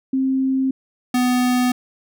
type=tone pair in turn; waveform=sine / square; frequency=264.8 / 249.1 Hz; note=C4 / B3; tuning=+21 / +15 cents; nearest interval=minor second; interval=106 cents; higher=first; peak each=-16 dBFS; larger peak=neither; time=0.13-0.71 / 1.14-1.72 s; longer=neither; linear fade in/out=5 ms; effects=none